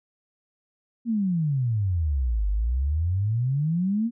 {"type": "exponential two-way sweep", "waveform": "sine", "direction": "down then up", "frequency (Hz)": [240.6, 48.45, 240.6], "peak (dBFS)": -21, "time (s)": [1.05, 4.11], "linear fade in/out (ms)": 50, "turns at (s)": 2.48, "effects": []}